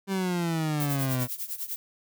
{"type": "exponential sweep", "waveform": "30% pulse", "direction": "down", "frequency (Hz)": [196.7, 122.6], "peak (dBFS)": -23, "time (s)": [0.07, 1.28], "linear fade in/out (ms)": 50}
{"type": "noise with tremolo", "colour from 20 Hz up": "violet", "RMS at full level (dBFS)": -31, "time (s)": [0.8, 1.76], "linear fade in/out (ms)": 0, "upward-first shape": "triangle", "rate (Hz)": 10, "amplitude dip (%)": 90}
{"effects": []}